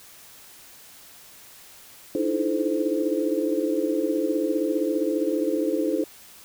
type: tone cluster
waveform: sine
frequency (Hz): 300.1 / 315.4 / 334.9 / 430.9 / 518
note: D4 / D#4 / E4 / A4 / C5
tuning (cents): +38 / +24 / +27 / -36 / -17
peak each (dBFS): -28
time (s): 2.15-6.04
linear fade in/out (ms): 2
effects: white hiss -48 dBFS RMS until 6.44 s